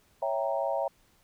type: chord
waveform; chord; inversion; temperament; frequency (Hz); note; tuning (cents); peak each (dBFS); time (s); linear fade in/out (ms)
sine; C# diminished seventh; none; equal; 554.4 / 659.3 / 784 / 932.3; C#5 / E5 / G5 / Bb5; 0 / 0 / 0 / 0; -31 / -31 / -34 / -35; 0.22-0.88; 5
effects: pink hiss -65 dBFS RMS until 1.23 s